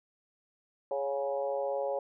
harmonic tone with a mistuned harmonic, 138.7 Hz, C#3, 1 cent sharp, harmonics 3 / 4 / 5 / 6 / 7, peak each -38 / -31 / -40 / -39 / -47 dBFS, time 0.91-1.99 s, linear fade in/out 2 ms, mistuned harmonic 5, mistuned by +38 cents, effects none

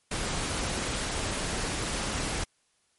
pink noise, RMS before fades -31 dBFS, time 0.11-2.44 s, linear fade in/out 5 ms, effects white hiss -70 dBFS RMS until 2.98 s + MP3 48 kbps

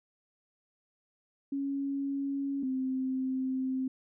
sine tone pair in turn, 277.2 / 261.1 Hz, C#4 / C4, 0 / -3 cents, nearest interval minor second, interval 103 cents, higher first, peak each -30 / -29 dBFS, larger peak second, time 1.52-2.63 / 2.63-3.88 s, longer second, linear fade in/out 5 ms, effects none

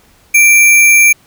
sine tone with sample-and-hold, 2349 Hz, D7, in tune, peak -3 dBFS, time 0.34-1.13 s, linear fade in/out 10 ms, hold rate 8820 Hz, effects pink hiss -48 dBFS RMS until 1.26 s

